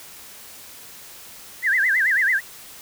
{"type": "tone with vibrato", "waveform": "sine", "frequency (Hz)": 1795, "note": "A6", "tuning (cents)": 34, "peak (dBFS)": -16, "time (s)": [1.62, 2.41], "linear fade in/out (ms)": 50, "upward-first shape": "sine", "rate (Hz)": 9.1, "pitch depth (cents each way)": 240, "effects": ["white hiss -42 dBFS RMS until 2.81 s"]}